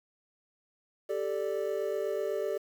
triangle chord, G suspended second, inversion none, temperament equal, 392 / 440 / 587.3 Hz, G4 / A4 / D5, 0 / 0 / 0 cents, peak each -32 / -32 / -32 dBFS, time 1.09-2.58 s, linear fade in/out 10 ms, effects 9-bit

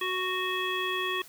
harmonic tone, 370 Hz, F#4, in tune, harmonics 1 / 3 / 5 / 7 / 9, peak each -34 / -33 / -34 / -36 / -34 dBFS, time 0.01-1.22 s, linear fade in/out 5 ms, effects white hiss -51 dBFS RMS until 1.28 s

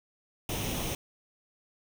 pink noise with comb filter, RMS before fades -33 dBFS, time 0.49-0.95 s, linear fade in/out 2 ms, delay 0.33 ms, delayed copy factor +0.55, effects none

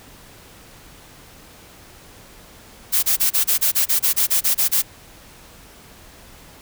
blue noise bursts, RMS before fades -17 dBFS, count 14, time 2.92-4.824 s, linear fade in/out 20 ms, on 110 ms, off 28 ms, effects pink hiss -45 dBFS RMS until 6.61 s

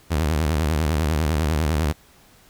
sawtooth tone with vibrato, 77.4 Hz, D#2, 9 cents flat, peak -15 dBFS, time 0.1-1.93 s, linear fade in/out 20 ms, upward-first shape sine, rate 10 Hz, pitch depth 150 cents each way, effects pink hiss -53 dBFS RMS until 2.49 s

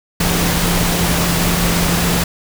sine tone in noise, 172.5 Hz, F3, 21 cents flat, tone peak -18 dBFS, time 0.2-2.24 s, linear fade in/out 5 ms, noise pink, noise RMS -17 dBFS, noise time 0.2-2.24 s, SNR -4 dB, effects none

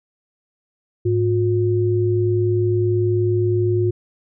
sine tone pair together, 106.34 / 357.7 Hz, G#2 / F4, +41 / +41 cents, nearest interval octave + major sixth, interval 2100 cents, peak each -18 dBFS, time 1.05-3.91 s, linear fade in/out 10 ms, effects none

